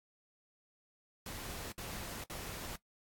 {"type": "noise bursts", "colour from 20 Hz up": "pink", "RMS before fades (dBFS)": -44, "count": 3, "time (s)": [1.26, 2.758], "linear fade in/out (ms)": 2, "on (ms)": 460, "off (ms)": 59, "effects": ["noise-tail reverb RT60 0.1 s tail -18 dB re dry", "AAC 64 kbps"]}